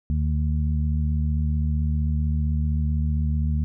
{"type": "harmonic tone", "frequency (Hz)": 75.6, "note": "D#2", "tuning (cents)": -49, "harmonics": [1, 2, 3], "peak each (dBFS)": [-21, -27, -31], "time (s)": [0.1, 3.64], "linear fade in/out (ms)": 0, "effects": []}